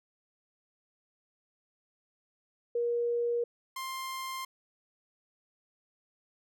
sine / sawtooth tone pair in turn, 474.8 / 1053.3 Hz, A#4 / C6, +32 / +11 cents, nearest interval octave + major second, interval 1379 cents, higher second, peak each -27 / -32 dBFS, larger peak first, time 2.75-3.44 / 3.76-4.45 s, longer neither, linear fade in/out 5 ms, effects none

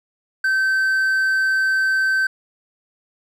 triangle tone, 1546 Hz, G6, 24 cents flat, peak -14 dBFS, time 0.44-2.27 s, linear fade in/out 5 ms, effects none

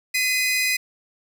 sawtooth tone pair together, 2031 / 2489 Hz, B6 / D#7, +48 / 0 cents, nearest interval major third, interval 352 cents, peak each -19 dBFS, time 0.14-0.77 s, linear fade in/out 10 ms, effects none

